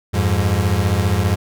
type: beating tone pair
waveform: 35% pulse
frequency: 87.7 / 102.7 Hz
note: F2 / G#2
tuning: +8 / -19 cents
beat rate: 15 Hz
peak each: -16 dBFS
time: 0.13-1.36 s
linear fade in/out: 20 ms
effects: none